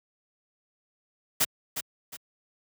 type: noise with echo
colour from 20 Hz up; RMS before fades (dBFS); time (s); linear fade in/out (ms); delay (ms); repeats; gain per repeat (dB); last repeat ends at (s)
white; -23; 1.4-1.45; 10; 360; 2; -9; 2.17
effects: high-pass 80 Hz 12 dB/octave